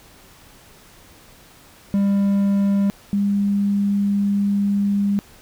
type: tone pair in turn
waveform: triangle / sine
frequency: 199.2 / 201.3 Hz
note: G3 / G3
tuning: +28 / +46 cents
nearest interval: unison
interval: 18 cents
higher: second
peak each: -13 / -16 dBFS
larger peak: first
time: 1.94-2.9 / 3.13-5.19 s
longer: second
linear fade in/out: 0 ms
effects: pink hiss -48 dBFS RMS until 5.41 s